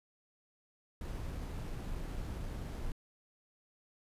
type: noise with sample-and-hold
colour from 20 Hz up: brown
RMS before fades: -40 dBFS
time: 1.01-2.92 s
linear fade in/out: 2 ms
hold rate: 11025 Hz
effects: resampled to 32000 Hz